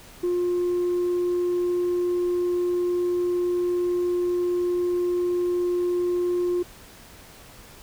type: tone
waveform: sine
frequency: 354.3 Hz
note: F4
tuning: 25 cents sharp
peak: -19 dBFS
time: 0.23-6.63 s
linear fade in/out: 10 ms
effects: tanh soft clip ceiling -19 dBFS + pink hiss -47 dBFS RMS until 7.82 s